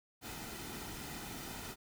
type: noise with comb filter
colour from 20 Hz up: pink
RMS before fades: -45 dBFS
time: 0.21-1.76 s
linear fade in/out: 50 ms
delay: 1.8 ms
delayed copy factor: -0.5
effects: none